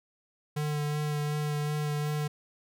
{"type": "tone with vibrato", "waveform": "square", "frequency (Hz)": 149, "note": "D3", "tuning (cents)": 25, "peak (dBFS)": -29, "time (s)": [0.56, 2.28], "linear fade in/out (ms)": 10, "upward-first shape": "sine", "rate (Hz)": 2.7, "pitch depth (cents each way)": 15, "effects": []}